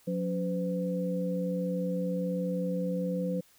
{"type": "tone cluster", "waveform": "sine", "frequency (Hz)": [180.6, 281.9, 507], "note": ["F#3", "C#4", "B4"], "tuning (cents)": [-42, 29, 45], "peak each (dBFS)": [-30, -39, -33], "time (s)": [0.07, 3.41], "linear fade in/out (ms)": 10, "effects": ["white hiss -62 dBFS RMS until 3.58 s"]}